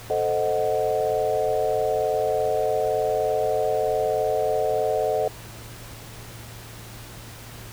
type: chord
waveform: sine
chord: A diminished seventh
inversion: none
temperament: equal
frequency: 440 / 523.3 / 622.3 / 740 Hz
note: A4 / C5 / Eb5 / Gb5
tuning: 0 / 0 / 0 / 0 cents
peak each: -25 / -27 / -25 / -27 dBFS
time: 0.1-5.28 s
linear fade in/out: 2 ms
effects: added 114 Hz sine -42 dBFS peak until 7.72 s + pink hiss -42 dBFS RMS until 7.72 s